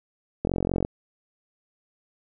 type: click train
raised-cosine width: 2 ms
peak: -11 dBFS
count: 19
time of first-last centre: 0.45-0.849 s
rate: 45.1 Hz
effects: none